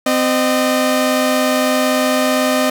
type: tone pair together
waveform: sawtooth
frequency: 257.1 / 611.9 Hz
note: C4 / D#5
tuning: -30 / -29 cents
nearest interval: octave + minor third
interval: 1501 cents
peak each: -12 dBFS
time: 0.06-2.7 s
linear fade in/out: 5 ms
effects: 8-bit